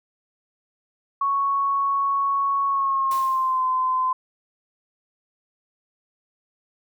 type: tone with pitch glide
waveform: sine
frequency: 1108.7 to 1028.5 Hz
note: C#6 to C6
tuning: 0 to -30 cents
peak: -19 dBFS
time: 1.21-4.13 s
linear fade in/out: 5 ms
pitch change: -130 cents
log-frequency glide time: 2.67-3.65 s
type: noise with exponential decay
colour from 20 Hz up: white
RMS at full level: -36 dBFS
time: 3.11-3.76 s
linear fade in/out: 2 ms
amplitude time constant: 140 ms
effects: none